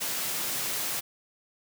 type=high-pass noise; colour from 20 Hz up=white; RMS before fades=-31 dBFS; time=0-1.01 s; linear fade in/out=20 ms; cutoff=100 Hz; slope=48 dB/octave; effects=none